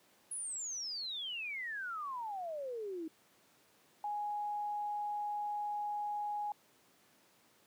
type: exponential sweep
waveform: sine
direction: down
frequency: 10650 to 310.2 Hz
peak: -38 dBFS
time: 0.31-3.08 s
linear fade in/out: 5 ms
type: tone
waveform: sine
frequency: 830.6 Hz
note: G#5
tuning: in tune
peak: -35 dBFS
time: 4.04-6.52 s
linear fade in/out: 2 ms
effects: pink hiss -67 dBFS RMS until 7.66 s + high-pass 200 Hz 12 dB/octave